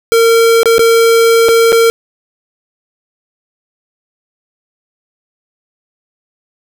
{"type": "tone with dropouts", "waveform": "square", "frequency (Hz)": 458.4, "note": "A#4", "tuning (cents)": -29, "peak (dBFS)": -6, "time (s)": [0.12, 1.9], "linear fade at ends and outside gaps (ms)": 0, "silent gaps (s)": [[0.632, 0.657], [0.782, 0.793], [1.485, 1.489], [1.721, 1.727]], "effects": []}